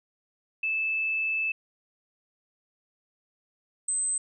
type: tone pair in turn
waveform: sine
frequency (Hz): 2625 / 8191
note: E7 / C9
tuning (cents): -8 / -38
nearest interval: octave + minor sixth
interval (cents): 1970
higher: second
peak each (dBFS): -25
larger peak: neither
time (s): 0.63-1.52 / 3.88-4.18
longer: first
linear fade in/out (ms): 5
effects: none